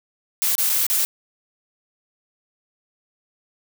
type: noise with dropouts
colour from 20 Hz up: blue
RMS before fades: -20 dBFS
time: 0.42-1.05 s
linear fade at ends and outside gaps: 0 ms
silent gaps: 0.553-0.581 / 0.694-0.698 / 0.866-0.9 s
effects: none